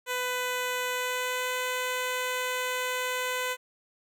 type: tone with pitch glide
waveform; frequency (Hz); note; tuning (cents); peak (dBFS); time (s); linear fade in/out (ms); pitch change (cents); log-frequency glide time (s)
10% pulse; 500 to 504.4; B4 to B4; +21 to +36; -20; 0.06-3.57; 50; +15; 0.92-1.53
effects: none